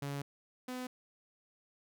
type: tone pair in turn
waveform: sawtooth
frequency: 141.2 / 252.5 Hz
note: C#3 / B3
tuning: +32 / +39 cents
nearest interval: minor seventh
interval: 1007 cents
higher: second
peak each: -33 / -35 dBFS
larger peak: first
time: 0.02-0.22 / 0.68-0.87 s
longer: first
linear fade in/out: 5 ms
effects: none